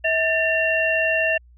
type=tone cluster; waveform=sine; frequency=645 / 1784 / 2748 Hz; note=E5 / A6 / F7; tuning=-38 / +23 / -29 cents; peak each=-22 dBFS; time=0.04-1.38 s; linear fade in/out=10 ms; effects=added 60 Hz sine -47 dBFS peak until 1.57 s